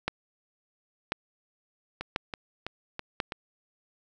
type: two click trains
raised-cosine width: 0.3 ms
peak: -18 / -11 dBFS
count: 5 / 4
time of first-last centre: 2.01-3.321 / 0.08-3.202 s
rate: 3.05 / 0.961 Hz
effects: none